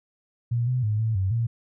sine tone with pitch steps, 118.7 / 126.3 / 106.4 / 111.5 / 95.1 / 116 Hz, A#2 / B2 / G#2 / A2 / F#2 / A#2, +32 / +39 / +42 / +23 / +48 / -8 cents, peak -21 dBFS, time 0.51-1.47 s, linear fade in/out 10 ms, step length 160 ms, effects none

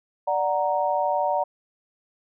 sine chord, D augmented, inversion none, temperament equal, 587.3 / 740 / 932.3 Hz, D5 / F#5 / A#5, 0 / 0 / 0 cents, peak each -25 dBFS, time 0.27-1.44 s, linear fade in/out 10 ms, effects none

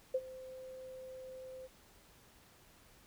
sine tone with ADSR envelope, 518 Hz, C5, 17 cents flat, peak -28 dBFS, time 0.14-1.68 s, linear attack 8 ms, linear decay 49 ms, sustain -18 dB, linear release 27 ms, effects pink hiss -63 dBFS RMS until 3.06 s

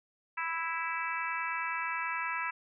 harmonic tone, 329.6 Hz, E4, in tune, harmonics 3 / 4 / 5 / 6 / 7 / 8, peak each -37 / -38 / -39 / -40 / -40 / -41 dBFS, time 0.37-2.51 s, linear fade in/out 10 ms, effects none

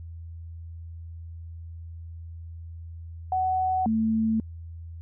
sine tone pair in turn, 748 / 221.7 Hz, F#5 / A3, +19 / +13 cents, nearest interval octave + major sixth, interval 2106 cents, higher first, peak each -22 / -21 dBFS, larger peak second, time 3.32-3.86 / 3.86-4.4 s, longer neither, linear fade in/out 2 ms, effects added 83 Hz sine -37 dBFS peak until 5.01 s

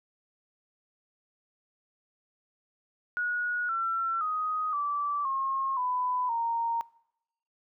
sine tone with pitch steps, 1454 / 1348.8 / 1251.2 / 1160.7 / 1076.8 / 998.9 / 926.6 Hz, F#6 / E6 / D#6 / D6 / C6 / B5 / A#5, -31 / +39 / +9 / -21 / +49 / +19 / -11 cents, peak -27 dBFS, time 3.17-6.81 s, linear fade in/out 0 ms, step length 520 ms, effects noise-tail reverb RT60 0.8 s tail -22 dB re dry

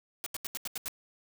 white noise bursts, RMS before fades -36 dBFS, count 7, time 0.24-0.881 s, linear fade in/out 0 ms, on 23 ms, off 80 ms, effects none

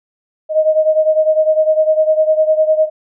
sine beating tone pair, 622.3 / 632.2 Hz, D#5 / D#5, 0 / +27 cents, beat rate 9.9 Hz, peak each -11 / -15 dBFS, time 0.49-2.9 s, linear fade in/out 50 ms, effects none

